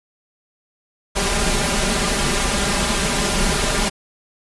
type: noise with comb filter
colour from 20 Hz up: pink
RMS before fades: -19 dBFS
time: 1.15-3.9 s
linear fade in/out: 20 ms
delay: 5 ms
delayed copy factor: +0.85
effects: resampled to 24000 Hz